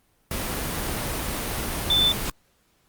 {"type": "tone in noise", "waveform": "sine", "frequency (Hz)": 3527, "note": "A7", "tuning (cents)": 3, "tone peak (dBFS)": -17, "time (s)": [1.9, 2.12], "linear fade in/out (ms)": 2, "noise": "pink", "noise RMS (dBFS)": -28, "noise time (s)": [0.31, 2.3], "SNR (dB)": 8, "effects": ["pink hiss -65 dBFS RMS until 2.88 s", "Opus 32 kbps"]}